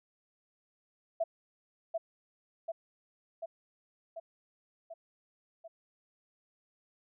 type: tone with echo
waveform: sine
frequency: 662 Hz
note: E5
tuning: 7 cents sharp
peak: -27 dBFS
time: 1.2-1.24 s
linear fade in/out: 10 ms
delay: 740 ms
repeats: 6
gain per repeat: -3 dB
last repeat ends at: 5.68 s
effects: none